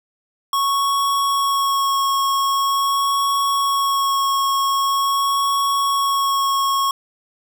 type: tone with vibrato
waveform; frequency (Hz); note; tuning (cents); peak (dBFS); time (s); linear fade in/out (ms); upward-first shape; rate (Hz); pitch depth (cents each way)
square; 1103; C#6; -9; -17; 0.53-6.91; 2; sine; 0.44; 12
effects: none